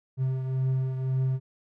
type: beating tone pair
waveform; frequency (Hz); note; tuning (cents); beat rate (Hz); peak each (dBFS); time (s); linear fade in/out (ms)
triangle; 130.81 / 132.71; C3 / C3; 0 / +25; 1.9; -23 / -32; 0.17-1.4; 50
effects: none